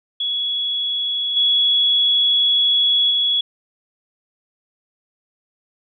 sine tone with level steps, 3367 Hz, G#7, 23 cents sharp, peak -19 / -13 / -15 dBFS, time 0.2-3.41 s, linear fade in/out 5 ms, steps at 1.36 / 3.1 s, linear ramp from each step 10 ms, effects none

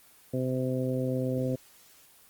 harmonic tone, 128.9 Hz, C3, 26 cents flat, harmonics 1 / 2 / 3 / 4 / 5, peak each -31 / -31 / -36 / -32 / -42 dBFS, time 0.33-1.56 s, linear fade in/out 10 ms, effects white hiss -57 dBFS RMS until 2.29 s + Opus 24 kbps

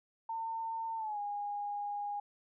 sine tone with pitch glide, 904 to 819.5 Hz, A5 to G#5, +47 to -23 cents, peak -35 dBFS, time 0.29-2.2 s, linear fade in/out 5 ms, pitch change -170 cents, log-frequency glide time 0.96-1.19 s, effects none

